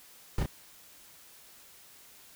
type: noise with echo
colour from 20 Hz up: brown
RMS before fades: -28 dBFS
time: 0.38-0.43 s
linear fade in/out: 2 ms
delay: 31 ms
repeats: 1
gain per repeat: -4 dB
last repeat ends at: 0.461 s
effects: white hiss -55 dBFS RMS until 2.35 s